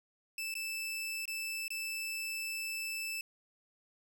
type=tone with dropouts; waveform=sawtooth; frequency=2637 Hz; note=E7; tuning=in tune; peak=-33 dBFS; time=0.38-3.21 s; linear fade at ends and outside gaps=2 ms; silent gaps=0.541-0.552 / 1.255-1.278 / 1.681-1.704 s; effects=none